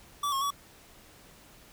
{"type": "tone with pitch steps", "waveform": "square", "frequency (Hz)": [1153, 1084, 1135], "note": ["D6", "C#6", "C#6"], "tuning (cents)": [-32, -39, 41], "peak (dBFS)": -28, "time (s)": [0.23, 0.506], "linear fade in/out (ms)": 5, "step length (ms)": 92, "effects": ["pink hiss -55 dBFS RMS until 1.72 s"]}